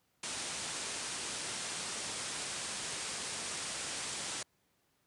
white low-pass noise, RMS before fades -40 dBFS, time 0.23-4.43 s, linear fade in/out 5 ms, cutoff 9700 Hz, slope 96 dB/octave, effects pink hiss -75 dBFS RMS until 5.06 s + high-pass 80 Hz 12 dB/octave

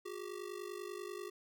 square ring-modulated tone, 385.6 Hz, G4, 28 cents flat, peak -40 dBFS, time 0.05-1.3 s, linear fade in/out 10 ms, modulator 25.1 Hz, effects none

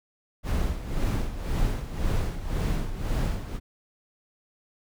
brown noise with tremolo, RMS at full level -24 dBFS, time 0.43-3.6 s, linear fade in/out 50 ms, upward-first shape sine, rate 1.9 Hz, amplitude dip 70%, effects none

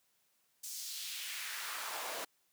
pink noise with high-pass filter sweep, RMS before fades -42 dBFS, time 0.63-2.25 s, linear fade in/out 10 ms, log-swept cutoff 6700 to 540 Hz, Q 1.5, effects white hiss -75 dBFS RMS until 2.52 s + high-pass 100 Hz 12 dB/octave

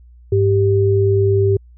sine tone pair together, 101.51 / 392 Hz, G#2 / G4, -39 / 0 cents, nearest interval octave + major seventh, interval 2339 cents, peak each -14 dBFS, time 0.32-1.57 s, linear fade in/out 5 ms, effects added 60 Hz sine -41 dBFS peak until 1.77 s

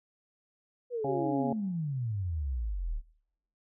sine exponential sweep, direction down, 503 to 34.65 Hz, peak -30 dBFS, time 0.9-3.02 s, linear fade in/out 50 ms
harmonic tone, 138.1 Hz, C#3, 6 cents flat, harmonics 1 / 2 / 3 / 4 / 5 / 6, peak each -37 / -37 / -37 / -37 / -37 / -37 dBFS, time 1.04-1.53 s, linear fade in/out 5 ms
effects noise-tail reverb RT60 0.9 s tail -22 dB re dry

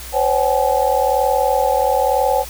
sine tone cluster, 513 / 554 / 767 / 850 Hz, C5 / C#5 / G5 / G#5, -34 / -1 / -38 / +40 cents, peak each -19 dBFS, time 0.12-2.45 s, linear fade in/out 50 ms, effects added 60 Hz sine -34 dBFS peak until 2.49 s + white hiss -34 dBFS RMS until 2.49 s

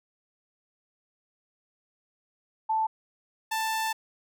sine / sawtooth tone pair in turn, 880 / 884.6 Hz, A5 / A5, 0 / +9 cents, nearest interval unison, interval 9 cents, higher second, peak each -23 dBFS, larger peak neither, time 2.69-2.87 / 3.51-3.93 s, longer second, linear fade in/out 10 ms, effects none

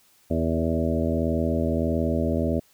harmonic tone with a mistuned harmonic, 81.6 Hz, E2, 17 cents flat, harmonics 1 / 2 / 3 / 4 / 5 / 6 / 7 / 8, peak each -27 / -30 / -26 / -31 / -32 / -35 / -30 / -33 dBFS, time 0.3-2.6 s, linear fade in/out 10 ms, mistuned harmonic 7, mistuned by +16 cents, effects white hiss -60 dBFS RMS until 2.73 s

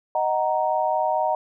sine chord, D# minor, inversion none, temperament just, 622.3 / 746.7 / 933.4 Hz, D#5 / F#5 / A#5, 0 / +16 / +2 cents, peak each -24 dBFS, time 0.15-1.35 s, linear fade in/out 2 ms, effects none

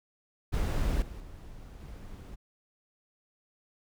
brown noise with level steps, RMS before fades -28 / -42 / -46 / -44 dBFS, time 0.52-2.36 s, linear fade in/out 20 ms, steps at 1.02 / 1.2 / 1.8 s, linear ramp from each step 2 ms, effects none

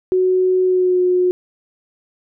sine tone with pitch glide, 370 to 362.4 Hz, F#4 to F#4, 0 to -36 cents, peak -12 dBFS, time 0.12-1.31 s, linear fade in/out 0 ms, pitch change -36 cents, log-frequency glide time 0.64-1.01 s, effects none

